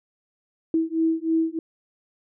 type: beating tone pair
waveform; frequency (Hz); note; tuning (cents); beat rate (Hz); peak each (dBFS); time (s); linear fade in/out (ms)
sine; 323.1 / 326.3; E4 / E4; -35 / -18; 3.2; -23; 0.74-1.59; 2
effects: none